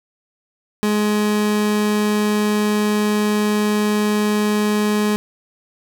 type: tone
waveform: 30% pulse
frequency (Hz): 210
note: G#3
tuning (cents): +19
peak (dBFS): -13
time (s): 0.83-5.16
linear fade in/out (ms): 0
effects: none